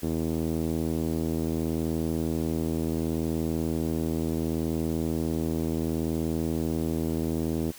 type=tone with low-pass filter; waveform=5% pulse; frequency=80.7 Hz; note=E2; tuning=36 cents flat; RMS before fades=-28 dBFS; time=0.02-7.72 s; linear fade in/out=20 ms; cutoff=310 Hz; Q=1.4; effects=white hiss -47 dBFS RMS until 7.78 s